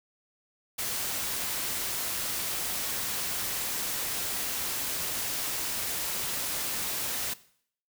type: noise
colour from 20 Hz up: white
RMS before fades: -32 dBFS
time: 0.78-7.34 s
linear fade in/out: 10 ms
effects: noise-tail reverb RT60 0.6 s tail -18 dB re dry